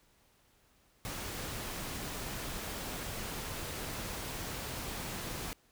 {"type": "noise", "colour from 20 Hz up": "pink", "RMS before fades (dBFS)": -40, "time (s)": [1.05, 5.53], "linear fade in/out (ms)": 0, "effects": ["pink hiss -68 dBFS RMS until 5.71 s"]}